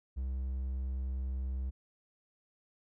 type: tone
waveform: triangle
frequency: 65.1 Hz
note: C2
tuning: 8 cents flat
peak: -31 dBFS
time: 0.16-1.71 s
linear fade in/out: 20 ms
effects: none